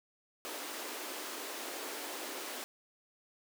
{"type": "high-pass noise", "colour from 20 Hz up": "pink", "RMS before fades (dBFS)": -42, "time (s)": [0.45, 2.64], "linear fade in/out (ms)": 0, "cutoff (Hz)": 270, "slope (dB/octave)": 48, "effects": []}